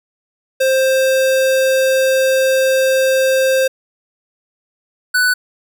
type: tone pair in turn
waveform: square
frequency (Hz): 527 / 1490.6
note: C5 / F#6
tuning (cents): +12 / +12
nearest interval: octave + tritone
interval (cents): 1800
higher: second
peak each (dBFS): -12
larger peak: neither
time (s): 0.6-3.68 / 5.14-5.34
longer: first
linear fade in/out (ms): 10
effects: none